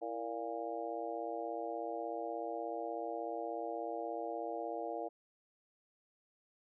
harmonic tone with a mistuned harmonic, 116.54 Hz, A#2, in tune, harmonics 3 / 4 / 5 / 6 / 7, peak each -45 / -43 / -44 / -42 / -46 dBFS, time 0.01-5.09 s, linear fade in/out 20 ms, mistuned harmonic 3, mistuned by -82 cents, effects none

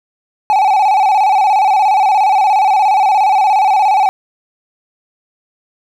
triangle tone with vibrato, 806 Hz, G5, 48 cents sharp, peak -6 dBFS, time 0.5-4.09 s, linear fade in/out 0 ms, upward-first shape square, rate 17 Hz, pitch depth 91 cents each way, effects none

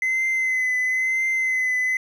triangle tone with vibrato, 2044 Hz, C7, 41 cents flat, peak -17 dBFS, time 0.02-1.97 s, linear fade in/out 2 ms, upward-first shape triangle, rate 1 Hz, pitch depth 34 cents each way, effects tanh soft clip ceiling -14 dBFS

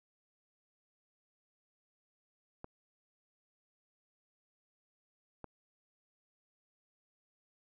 clicks, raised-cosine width 1 ms, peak -30 dBFS, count 2, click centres 2.644 / 5.443 s, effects none

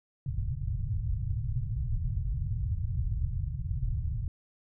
white low-pass noise, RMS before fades -31 dBFS, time 0.26-4.28 s, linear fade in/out 2 ms, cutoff 130 Hz, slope 48 dB/octave, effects none

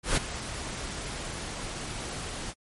pink noise with ADSR envelope, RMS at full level -23 dBFS, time 0.03-2.54 s, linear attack 140 ms, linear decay 13 ms, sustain -13 dB, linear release 44 ms, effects MP3 48 kbps

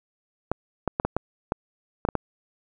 clicks, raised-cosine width 1 ms, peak -9 dBFS, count 9, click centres 0.516 / 0.877 / 0.999 / 1.05 / 1.166 / 1.521 / 2.051 / 2.088 / 2.153 s, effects none

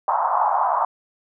white band-pass noise, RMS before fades -20 dBFS, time 0.08-0.85 s, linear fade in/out 2 ms, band 710 to 1100 Hz, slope 48 dB/octave, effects none

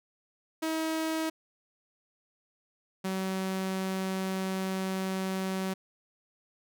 sawtooth tone pair in turn, 319.6 / 189.62 Hz, D#4 / F#3, +47 / +43 cents, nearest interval major sixth, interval 904 cents, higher first, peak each -25 / -26 dBFS, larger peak first, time 0.62-1.3 / 3.04-5.74 s, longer second, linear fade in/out 10 ms, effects none

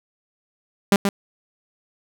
sawtooth tone with echo, 199.6 Hz, G3, 32 cents sharp, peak -8 dBFS, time 0.92-0.96 s, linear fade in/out 2 ms, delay 130 ms, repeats 1, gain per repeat -5 dB, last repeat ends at 1.09 s, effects none

